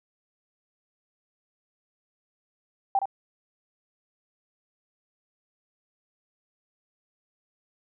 sine tone with echo, 786 Hz, G5, 4 cents sharp, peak -19 dBFS, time 2.95-2.99 s, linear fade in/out 2 ms, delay 66 ms, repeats 1, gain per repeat -6 dB, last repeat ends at 3.056 s, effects none

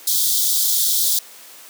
white high-pass noise, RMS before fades -18 dBFS, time 0.07-1.19 s, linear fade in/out 5 ms, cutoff 3300 Hz, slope 96 dB/octave, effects white hiss -42 dBFS RMS until 1.69 s + high-pass 300 Hz 12 dB/octave

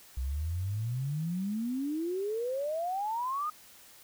sine exponential sweep, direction up, 61.74 to 1256 Hz, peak -30 dBFS, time 0.17-3.5 s, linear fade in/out 5 ms, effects white hiss -55 dBFS RMS until 4.03 s

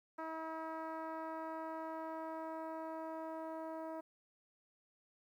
10% pulse tone with low-pass filter sweep, 321 Hz, E4, 46 cents flat, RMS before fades -44 dBFS, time 0.18-4.01 s, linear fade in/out 10 ms, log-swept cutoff 1200 to 770 Hz, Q 1.4, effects 12-bit

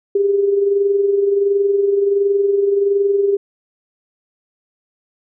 sine tone with amplitude modulation, 400 Hz, G4, 35 cents sharp, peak -10 dBFS, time 0.15-3.37 s, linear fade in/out 5 ms, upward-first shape sine, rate 21.4 Hz, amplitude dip 50%, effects none

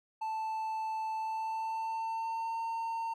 triangle tone with pitch glide, 880 to 910.5 Hz, A5 to A#5, 0 to -41 cents, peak -31 dBFS, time 0.21-3.14 s, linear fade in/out 10 ms, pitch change +59 cents, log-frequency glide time 1.15-2.61 s, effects none

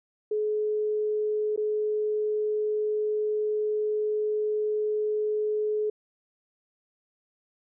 sine tone with dropouts, 425.2 Hz, G#4, 41 cents sharp, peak -24 dBFS, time 0.31-5.9 s, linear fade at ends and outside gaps 5 ms, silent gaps 1.562-1.575 s, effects none

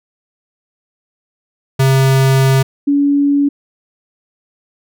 square / sine tone pair in turn, 133.8 / 284.2 Hz, C3 / C#4, +39 / +43 cents, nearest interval octave + minor second, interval 1304 cents, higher second, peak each -9 dBFS, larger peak neither, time 1.79-2.63 / 2.87-3.49 s, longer first, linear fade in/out 10 ms, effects none

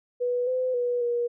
sine tone with pitch steps, 490.8 / 510 / 487.3 / 478 Hz, B4 / C5 / B4 / A#4, -11 / -44 / -23 / +43 cents, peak -23 dBFS, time 0.2-1.28 s, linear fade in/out 20 ms, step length 270 ms, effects none

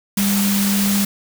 sine tone in noise, 200 Hz, G3, 35 cents sharp, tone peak -16 dBFS, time 0.17-1.05 s, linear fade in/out 5 ms, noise white, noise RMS -22 dBFS, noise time 0.17-1.05 s, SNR +3 dB, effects none

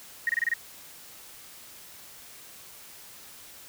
sine tone bursts, 1870 Hz, A#6, 5 cents sharp, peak -22 dBFS, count 6, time 0.27-0.538 s, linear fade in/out 2 ms, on 23 ms, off 26 ms, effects white hiss -48 dBFS RMS until 3.68 s

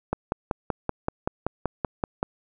click train, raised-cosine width 1 ms, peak -10 dBFS, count 12, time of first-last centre 0.13-2.229 s, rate 5.24 Hz, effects none

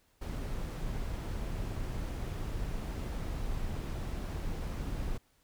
brown noise, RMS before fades -36 dBFS, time 0.21-5.18 s, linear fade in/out 10 ms, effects pink hiss -70 dBFS RMS until 5.43 s

